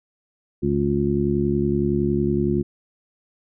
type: harmonic tone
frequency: 70.8 Hz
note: C#2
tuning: 37 cents sharp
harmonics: 1 / 2 / 3 / 4 / 5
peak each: -29 / -25 / -23 / -29 / -22 dBFS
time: 0.62-2.63 s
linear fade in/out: 20 ms
effects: none